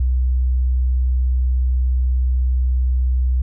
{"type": "tone", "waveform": "sine", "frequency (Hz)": 63.1, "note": "B1", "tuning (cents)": 38, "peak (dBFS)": -14, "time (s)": [0, 3.42], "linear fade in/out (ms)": 5, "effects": []}